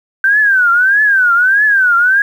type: tone with vibrato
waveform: sine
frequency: 1543 Hz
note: G6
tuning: 28 cents flat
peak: -7 dBFS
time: 0.24-2.22 s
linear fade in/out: 2 ms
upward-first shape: triangle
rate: 1.6 Hz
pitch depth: 210 cents each way
effects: 7-bit